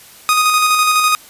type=tone with tremolo; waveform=sawtooth; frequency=1244.5 Hz; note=D#6; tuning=in tune; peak=-6 dBFS; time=0.29-1.15 s; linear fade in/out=0 ms; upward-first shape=square; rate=12 Hz; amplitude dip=30%; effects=white hiss -41 dBFS RMS until 1.29 s + resampled to 32000 Hz